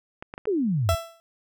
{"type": "clicks", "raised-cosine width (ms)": 0.5, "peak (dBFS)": -21, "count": 4, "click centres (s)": [0.225, 0.339, 0.379, 0.455]}
{"type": "exponential sweep", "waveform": "sine", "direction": "down", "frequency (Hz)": [451.1, 76.8], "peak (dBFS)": -21, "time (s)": [0.47, 0.95], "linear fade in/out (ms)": 5}
{"type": "tone with exponential decay", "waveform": "30% pulse", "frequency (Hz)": 666, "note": "E5", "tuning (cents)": 18, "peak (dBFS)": -16, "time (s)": [0.89, 1.2], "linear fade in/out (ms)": 0, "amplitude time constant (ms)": 67}
{"effects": []}